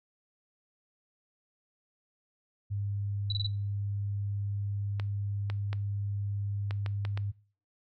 sine tone, 101 Hz, G#2, 48 cents flat, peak -30 dBFS, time 2.7-7.32 s, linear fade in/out 20 ms
sine tone bursts, 3951 Hz, B7, in tune, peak -30 dBFS, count 4, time 3.3-3.466 s, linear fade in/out 2 ms, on 22 ms, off 26 ms
clicks, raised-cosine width 0.3 ms, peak -22 dBFS, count 7, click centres 4.998 / 5.5 / 5.73 / 6.709 / 6.862 / 7.051 / 7.175 s
effects noise-tail reverb RT60 0.4 s tail -21 dB re dry

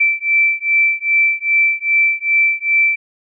sine beating tone pair, 2331 / 2333.5 Hz, D7 / D7, -14 / -12 cents, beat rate 2.5 Hz, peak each -15 dBFS, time 0-2.96 s, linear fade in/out 10 ms, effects none

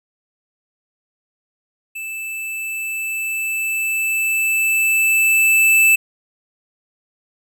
square tone with level ramp, 2637 Hz, E7, in tune, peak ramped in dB -27 to -10 dBFS, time 1.95-5.96 s, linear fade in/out 10 ms, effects none

